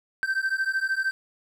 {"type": "beating tone pair", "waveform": "triangle", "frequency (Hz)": [1550, 1563], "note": ["G6", "G6"], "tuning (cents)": [-20, -6], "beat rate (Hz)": 13, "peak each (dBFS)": -25, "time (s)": [0.23, 1.11], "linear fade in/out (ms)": 0, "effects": []}